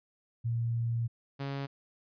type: tone pair in turn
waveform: sine / sawtooth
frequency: 116.54 / 138.59 Hz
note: A#2 / C#3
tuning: 0 / 0 cents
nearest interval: minor third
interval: 300 cents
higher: second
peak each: -28 / -30 dBFS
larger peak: first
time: 0.44-1.08 / 1.39-1.67 s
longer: first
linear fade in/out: 20 ms
effects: resampled to 11025 Hz